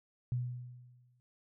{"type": "tone with exponential decay", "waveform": "sine", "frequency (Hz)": 123.4, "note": "B2", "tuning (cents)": -1, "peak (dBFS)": -29, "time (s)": [0.32, 1.2], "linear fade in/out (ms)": 0, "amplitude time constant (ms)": 190, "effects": []}